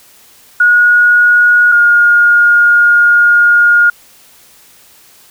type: tone pair in turn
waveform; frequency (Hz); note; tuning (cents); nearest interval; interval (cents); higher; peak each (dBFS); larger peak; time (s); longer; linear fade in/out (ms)
sine; 1448 / 1424.8; F#6 / F6; -38 / +34; unison; 28; first; -4; neither; 0.6-1.72 / 1.72-3.9; second; 5
effects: white hiss -43 dBFS RMS until 5.3 s